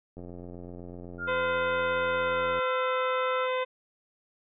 click train, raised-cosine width 2 ms, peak -30 dBFS, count 214, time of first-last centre 0.17-2.59 s, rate 88 Hz
sine tone with pitch glide, 1406 to 1327.1 Hz, F6 to E6, +11 to +11 cents, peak -31 dBFS, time 1.18-3.48 s, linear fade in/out 50 ms, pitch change -100 cents, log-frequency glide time 2.11-2.99 s
harmonic tone, 511 Hz, C5, 41 cents flat, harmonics 1 / 2 / 3 / 4 / 5 / 6 / 7, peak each -28 / -32 / -40 / -38 / -40 / -47 / -43 dBFS, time 1.27-3.65 s, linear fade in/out 20 ms
effects none

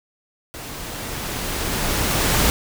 pink noise with level ramp, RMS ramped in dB -34 to -17 dBFS, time 0.54-2.5 s, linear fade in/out 0 ms, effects none

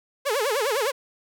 sawtooth tone with vibrato, 490.4 Hz, B4, 12 cents flat, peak -18 dBFS, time 0.25-0.92 s, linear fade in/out 20 ms, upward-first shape sine, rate 9.8 Hz, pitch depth 280 cents each way, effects none

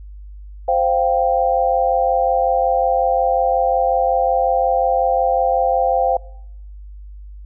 sine chord, C suspended fourth, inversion none, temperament equal, 523.3 / 698.5 / 784 Hz, C5 / F5 / G5, 0 / 0 / 0 cents, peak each -18 dBFS, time 0.68-6.17 s, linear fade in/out 5 ms, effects noise-tail reverb RT60 0.8 s tail -23 dB re dry + added 50 Hz sine -33 dBFS peak until 7.45 s

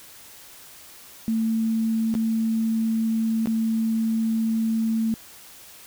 sine tone with dropouts, 223.7 Hz, A3, 29 cents sharp, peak -20 dBFS, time 1.28-5.14 s, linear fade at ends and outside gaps 0 ms, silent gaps 2.141-2.151 / 3.458-3.472 s, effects white hiss -46 dBFS RMS until 5.86 s

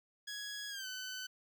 15% pulse tone with pitch glide, 1668 to 1512 Hz, G#6 to F#6, +7 to +37 cents, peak -35 dBFS, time 0.27-1.27 s, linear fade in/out 10 ms, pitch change -170 cents, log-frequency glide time 0.69-0.87 s, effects none

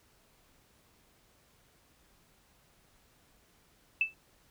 sine tone with exponential decay, 2637 Hz, E7, in tune, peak -21 dBFS, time 4.01-4.14 s, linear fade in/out 2 ms, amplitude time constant 27 ms, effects pink hiss -66 dBFS RMS until 4.5 s

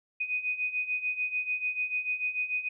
sine beating tone pair, 2489 / 2495.8 Hz, D#7 / D#7, 0 / +5 cents, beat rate 6.8 Hz, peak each -34 / -30 dBFS, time 0.2-2.69 s, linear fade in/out 10 ms, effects none

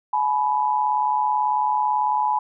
sine tone pair together, 849.7 / 987.8 Hz, G#5 / B5, +39 / 0 cents, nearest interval minor third, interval 261 cents, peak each -21 dBFS, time 0.13-2.39 s, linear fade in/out 5 ms, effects none

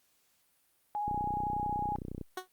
sine tone with vibrato, 830.6 Hz, G#5, in tune, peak -31 dBFS, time 0.95-1.96 s, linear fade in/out 0 ms, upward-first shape sine, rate 16 Hz, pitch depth 19 cents each way
click train, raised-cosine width 3 ms, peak -26 dBFS, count 36, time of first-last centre 1.08-2.213 s, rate 30.9 Hz
15% pulse tone with exponential decay, 370 Hz, F#4, in tune, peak -26 dBFS, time 2.37-2.48 s, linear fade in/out 5 ms, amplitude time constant 23 ms
effects white hiss -71 dBFS RMS until 2.52 s + Opus 48 kbps

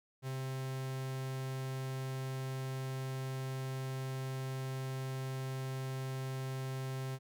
45% pulse tone, 132 Hz, C3, 16 cents sharp, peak -37 dBFS, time 0.22-7.19 s, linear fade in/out 50 ms, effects none

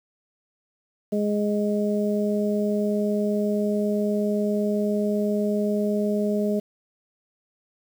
harmonic tone, 207.7 Hz, G#3, in tune, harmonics 1 / 2 / 3, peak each -23 / -26 / -28 dBFS, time 1.12-6.6 s, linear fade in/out 10 ms, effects 8-bit

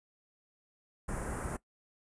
pink band-stop noise, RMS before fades -37 dBFS, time 1.08-1.57 s, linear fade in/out 10 ms, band 1700 to 9000 Hz, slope 24 dB/octave, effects noise-tail reverb RT60 0.1 s tail -19 dB re dry + resampled to 22050 Hz

